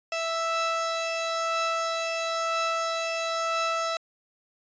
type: tone pair together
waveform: sawtooth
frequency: 659.3 / 1317.6 Hz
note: E5 / E6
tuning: 0 / -1 cents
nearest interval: octave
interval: 1199 cents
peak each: -25 dBFS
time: 0.12-3.97 s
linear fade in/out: 2 ms
effects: resampled to 16000 Hz